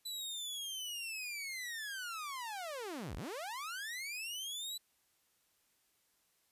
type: linear two-way sweep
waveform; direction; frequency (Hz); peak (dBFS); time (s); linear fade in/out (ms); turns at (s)
sawtooth; down then up; 4000 to 30.87 to 4000; -37; 0.05-4.78; 10; 3.16
effects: white hiss -75 dBFS RMS until 6.51 s + resampled to 32000 Hz